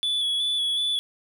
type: tone with vibrato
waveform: triangle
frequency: 3420 Hz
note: A7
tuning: 50 cents flat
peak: -21 dBFS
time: 0.03-0.99 s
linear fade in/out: 0 ms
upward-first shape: square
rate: 2.7 Hz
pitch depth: 23 cents each way
effects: none